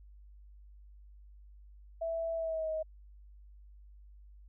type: tone with pitch glide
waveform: sine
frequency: 659.3 to 631.3 Hz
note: E5 to D#5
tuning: 0 to +25 cents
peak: -32 dBFS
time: 2.01-2.83 s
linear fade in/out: 10 ms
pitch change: -75 cents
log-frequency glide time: 2.35-2.7 s
effects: added 50 Hz sine -52 dBFS peak until 4.48 s